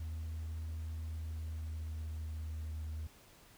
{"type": "tone with pitch glide", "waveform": "sine", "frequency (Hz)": [80, 78.08], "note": ["D#2", "D#2"], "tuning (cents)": [49, 7], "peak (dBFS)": -36, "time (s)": [0, 3.07], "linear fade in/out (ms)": 5, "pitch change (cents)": -42, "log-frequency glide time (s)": [0.92, 2.89], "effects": ["tanh soft clip ceiling -37 dBFS", "pink hiss -61 dBFS RMS until 3.57 s"]}